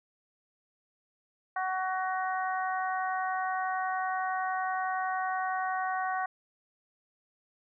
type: harmonic tone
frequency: 374.1 Hz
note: F#4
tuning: 19 cents sharp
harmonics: 2 / 3 / 4 / 5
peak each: -31 / -35 / -37 / -39 dBFS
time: 1.56-6.26 s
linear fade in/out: 5 ms
effects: none